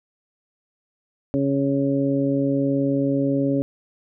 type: harmonic tone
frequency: 138.59 Hz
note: C#3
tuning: in tune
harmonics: 1 / 2 / 3 / 4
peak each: -26 / -20 / -28 / -26 dBFS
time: 1.34-3.62 s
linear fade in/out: 0 ms
effects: none